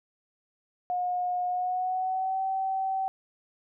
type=tone with pitch glide; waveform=sine; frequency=720 to 767.2 Hz; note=F#5 to G5; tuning=-47 to -37 cents; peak=-26 dBFS; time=0.9-3.08 s; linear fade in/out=0 ms; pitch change=+110 cents; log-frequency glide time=1.47-2.42 s; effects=none